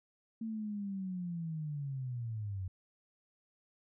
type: linear sweep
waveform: sine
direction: down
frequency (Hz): 226.6 to 90.7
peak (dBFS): -36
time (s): 0.41-2.68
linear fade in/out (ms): 5
effects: none